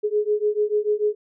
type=beating tone pair; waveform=sine; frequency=416.9 / 423.7 Hz; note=G#4 / G#4; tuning=+7 / +35 cents; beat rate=6.8 Hz; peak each=-22 dBFS; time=0.03-1.15 s; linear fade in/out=20 ms; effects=none